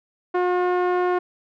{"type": "tone with low-pass filter", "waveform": "sawtooth", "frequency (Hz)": 359.4, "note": "F4", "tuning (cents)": 50, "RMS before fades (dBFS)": -21, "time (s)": [0.34, 1.19], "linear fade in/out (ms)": 10, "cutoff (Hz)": 1300, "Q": 1.1, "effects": []}